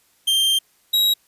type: tone pair in turn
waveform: 45% pulse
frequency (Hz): 3165 / 3835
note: G7 / A#7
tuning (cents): +16 / +48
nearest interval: minor third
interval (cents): 332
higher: second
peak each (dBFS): -15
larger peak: neither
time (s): 0.27-0.59 / 0.93-1.14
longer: first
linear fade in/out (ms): 10
effects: white hiss -60 dBFS RMS until 1.27 s + resampled to 32000 Hz